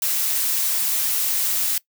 blue noise with amplitude modulation, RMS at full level -20 dBFS, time 0.02-1.78 s, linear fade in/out 2 ms, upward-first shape sine, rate 229 Hz, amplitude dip 35%, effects noise-tail reverb RT60 0.1 s tail -21 dB re dry

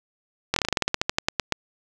slowing click train, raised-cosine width 0.2 ms, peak -3 dBFS, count 17, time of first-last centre 0.54-1.523 s, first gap 23 ms, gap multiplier 1.12, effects none

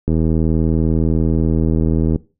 click train, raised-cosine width 3 ms, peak -5 dBFS, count 168, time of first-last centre 0.08-2.16 s, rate 80.3 Hz, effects noise-tail reverb RT60 0.3 s tail -19 dB re dry

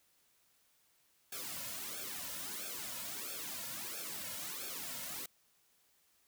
white noise with flanger, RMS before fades -43 dBFS, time 1.32-5.26 s, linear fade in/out 5 ms, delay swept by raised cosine 1 to 2.6 ms, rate 1.5 Hz, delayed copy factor -0.95, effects white hiss -72 dBFS RMS until 6.27 s

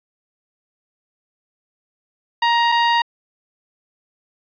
sawtooth tone pair in turn, 939 / 939 Hz, A#5 / A#5, +12 / +12 cents, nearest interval unison, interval 0 cents, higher neither, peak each -10 dBFS, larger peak neither, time 2.42-2.72 / 2.72-3.02 s, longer neither, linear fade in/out 5 ms, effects resampled to 11025 Hz + 8-bit

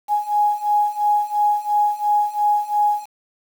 sine beating tone pair, 830.6 / 833.5 Hz, G#5 / G#5, 0 / +6 cents, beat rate 2.9 Hz, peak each -20 / -18 dBFS, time 0.08-3.06 s, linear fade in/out 50 ms, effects 7-bit

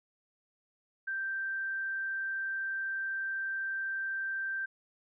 sine tone, 1568 Hz, G6, in tune, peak -32 dBFS, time 1.07-4.66 s, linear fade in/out 10 ms, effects none

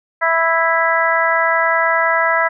harmonic tone, 329.6 Hz, E4, in tune, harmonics 2 / 3 / 4 / 5 / 6, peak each -19 / -19 / -19 / -19 / -19 dBFS, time 0.21-2.49 s, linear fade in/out 20 ms, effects none

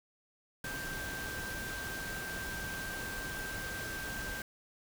sine tone in noise, 1572 Hz, G6, 4 cents sharp, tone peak -40 dBFS, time 0.64-4.42 s, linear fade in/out 2 ms, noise pink, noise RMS -42 dBFS, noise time 0.64-4.42 s, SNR -1 dB, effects none

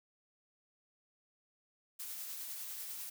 blue noise with tremolo, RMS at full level -43 dBFS, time 1.99-3.1 s, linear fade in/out 10 ms, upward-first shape sine, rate 10 Hz, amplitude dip 25%, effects none

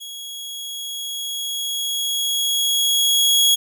sawtooth tone with level ramp, 3325 Hz, G#7, 1 cent sharp, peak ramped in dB -29 to -9 dBFS, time 0-3.56 s, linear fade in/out 20 ms, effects none

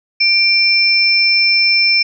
sine tone pair together, 2362 / 5303 Hz, D7 / E8, +9 / +9 cents, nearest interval octave + major second, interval 1400 cents, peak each -12 dBFS, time 0.2-2.03 s, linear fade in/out 10 ms, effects none

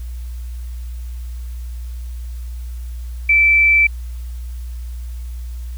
sine tone, 2326 Hz, D7, 17 cents flat, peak -9 dBFS, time 3.29-3.87 s, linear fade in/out 5 ms, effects added 60 Hz sine -25 dBFS peak until 5.77 s + white hiss -49 dBFS RMS until 5.77 s

